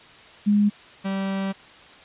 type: tone pair in turn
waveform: sine / 45% pulse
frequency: 206.4 / 194 Hz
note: G#3 / G3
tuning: -10 / -18 cents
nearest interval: minor second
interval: 108 cents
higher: first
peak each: -15 / -24 dBFS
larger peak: first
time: 0.46-0.7 / 1.04-1.53 s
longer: second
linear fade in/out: 20 ms
effects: white hiss -47 dBFS RMS until 2.04 s + resampled to 8000 Hz